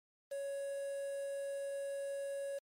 triangle tone with quantisation, 557 Hz, C#5, 8 cents sharp, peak -36 dBFS, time 0.31-2.59 s, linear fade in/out 10 ms, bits 9, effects MP3 64 kbps

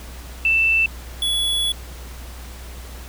sine / square tone pair in turn, 2660 / 3392 Hz, E7 / G#7, +15 / +36 cents, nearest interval major third, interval 421 cents, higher second, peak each -14 / -19 dBFS, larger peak first, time 0.45-0.86 / 1.22-1.72 s, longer second, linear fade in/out 2 ms, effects added 61 Hz sine -34 dBFS peak until 3.08 s + pink hiss -41 dBFS RMS until 3.08 s

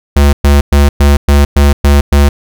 square tone bursts, 71.3 Hz, C#2, 49 cents sharp, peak -4 dBFS, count 8, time 0.16-2.29 s, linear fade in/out 5 ms, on 170 ms, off 110 ms, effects none

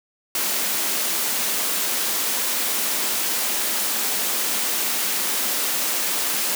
white high-pass noise, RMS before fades -23 dBFS, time 0.35-6.55 s, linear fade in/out 2 ms, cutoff 180 Hz, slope 96 dB/octave, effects none

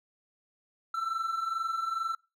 triangle tone pair together, 1318.5 / 1340.8 Hz, E6 / E6, 0 / +29 cents, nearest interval unison, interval 29 cents, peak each -34 / -29 dBFS, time 0.94-2.15 s, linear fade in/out 5 ms, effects noise-tail reverb RT60 0.3 s tail -26 dB re dry

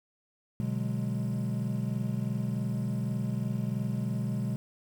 triangle chord, G# half-diminished seventh, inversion first, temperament equal, 123.47 / 146.83 / 185 / 207.7 Hz, B2 / D3 / F#3 / G#3, 0 / 0 / 0 / 0 cents, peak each -30 / -35 / -34 / -32 dBFS, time 0.6-4.56 s, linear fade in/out 0 ms, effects 9-bit

